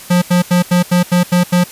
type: tone bursts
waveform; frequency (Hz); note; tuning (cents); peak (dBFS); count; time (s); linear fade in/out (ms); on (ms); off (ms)
square; 177.7; F3; +30; -9; 8; 0.1-1.641; 10; 120; 83
effects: white hiss -34 dBFS RMS until 1.71 s + resampled to 32000 Hz